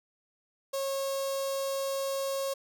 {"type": "tone with notch filter", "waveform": "sawtooth", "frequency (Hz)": 545, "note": "C#5", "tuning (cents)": -29, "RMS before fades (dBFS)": -32, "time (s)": [0.73, 2.54], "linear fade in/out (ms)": 10, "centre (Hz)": 1900, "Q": 0.62, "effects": []}